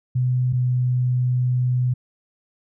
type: tone pair in turn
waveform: sine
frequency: 126.1 / 125.3 Hz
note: B2 / B2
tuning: +36 / +25 cents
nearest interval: unison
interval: 11 cents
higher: first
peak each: -17 dBFS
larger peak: neither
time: 0.15-0.53 / 0.53-1.94 s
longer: second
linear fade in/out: 10 ms
effects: none